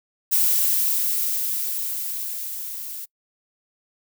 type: noise with level ramp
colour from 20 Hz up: violet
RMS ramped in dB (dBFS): -18 to -34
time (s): 0.31-3.06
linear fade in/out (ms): 20
effects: noise-tail reverb RT60 0.1 s tail -26 dB re dry